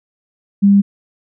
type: tone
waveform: sine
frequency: 200 Hz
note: G3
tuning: 35 cents sharp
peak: -6 dBFS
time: 0.62-0.82 s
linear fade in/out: 20 ms
effects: none